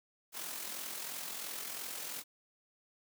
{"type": "noise with amplitude modulation", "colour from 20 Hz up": "white", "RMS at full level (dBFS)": -40, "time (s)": [0.32, 2.24], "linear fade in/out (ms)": 50, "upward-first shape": "sine", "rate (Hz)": 42.9, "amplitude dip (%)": 45, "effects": ["high-pass 200 Hz 12 dB/octave"]}